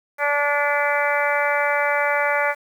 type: harmonic tone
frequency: 289.3 Hz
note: D4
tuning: 26 cents flat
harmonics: 2 / 3 / 4 / 5 / 6 / 7 / 8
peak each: -23 / -25 / -28 / -25 / -27 / -25 / -28 dBFS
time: 0.18-2.55 s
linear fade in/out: 50 ms
effects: 8-bit